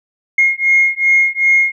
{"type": "beating tone pair", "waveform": "sine", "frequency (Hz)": [2145, 2147.6], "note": ["C7", "C7"], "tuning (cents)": [42, 45], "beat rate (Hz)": 2.6, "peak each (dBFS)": -12, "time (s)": [0.38, 1.72], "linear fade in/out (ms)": 5, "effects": ["tanh soft clip ceiling -2 dBFS"]}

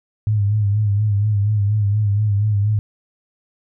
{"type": "tone with vibrato", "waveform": "sine", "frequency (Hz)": 103.83, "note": "G#2", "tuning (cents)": 0, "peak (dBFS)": -14, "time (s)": [0.27, 2.79], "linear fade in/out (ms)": 0, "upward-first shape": "sine", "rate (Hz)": 4.2, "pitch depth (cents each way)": 64, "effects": []}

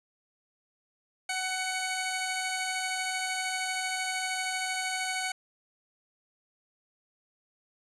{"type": "tone pair together", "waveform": "15% pulse", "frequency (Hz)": [748.3, 2232], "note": ["F#5", "C#7"], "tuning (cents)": [19, 11], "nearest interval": "octave + perfect fifth", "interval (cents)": 1892, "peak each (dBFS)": [-25, -28], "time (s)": [1.29, 5.32], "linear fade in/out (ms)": 5, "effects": ["resampled to 24000 Hz", "10-bit"]}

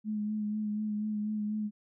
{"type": "tone with vibrato", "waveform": "sine", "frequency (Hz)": 211.8, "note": "G#3", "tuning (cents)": 34, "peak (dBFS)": -30, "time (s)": [0.04, 1.71], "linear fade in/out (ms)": 50, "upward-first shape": "sine", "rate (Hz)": 4.1, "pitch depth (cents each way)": 24, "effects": []}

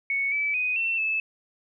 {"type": "tone with pitch steps", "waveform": "sine", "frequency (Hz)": [2217, 2303, 2497, 2694, 2615], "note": ["C#7", "D7", "D#7", "E7", "E7"], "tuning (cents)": [0, -34, 6, 37, -15], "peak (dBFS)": -23, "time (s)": [0.1, 1.2], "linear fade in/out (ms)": 2, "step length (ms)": 220, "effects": []}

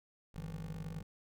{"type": "tone", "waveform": "15% pulse", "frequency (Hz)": 49.67, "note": "G1", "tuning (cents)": 24, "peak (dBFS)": -39, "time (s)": [0.34, 1.03], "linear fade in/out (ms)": 10}
{"type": "tone with tremolo", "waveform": "triangle", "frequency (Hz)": 160.9, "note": "E3", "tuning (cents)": -42, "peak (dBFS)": -37, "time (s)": [0.38, 1.02], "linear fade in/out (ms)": 2, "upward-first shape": "sine", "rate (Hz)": 19, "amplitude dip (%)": 75}
{"effects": []}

